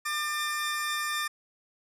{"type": "tone pair together", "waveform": "sawtooth", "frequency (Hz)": [1198, 1795], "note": ["D6", "A6"], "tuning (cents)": [34, 34], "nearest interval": "perfect fifth", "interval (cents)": 700, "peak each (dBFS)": -28, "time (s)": [0.05, 1.28], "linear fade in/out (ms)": 10, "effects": ["resampled to 32000 Hz"]}